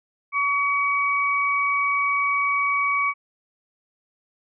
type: tone pair together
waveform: sine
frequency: 1132 / 2264 Hz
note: C#6 / C#7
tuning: +36 / +36 cents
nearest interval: octave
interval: 1200 cents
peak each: -22 dBFS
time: 0.32-3.14 s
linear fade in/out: 50 ms
effects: none